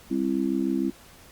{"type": "harmonic tone", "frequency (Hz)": 66.6, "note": "C2", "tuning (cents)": 31, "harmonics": [3, 4, 5], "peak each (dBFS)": [-29, -26, -27], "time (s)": [0.1, 0.91], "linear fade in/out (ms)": 20, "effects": ["pink hiss -51 dBFS RMS until 1.31 s", "Opus 48 kbps"]}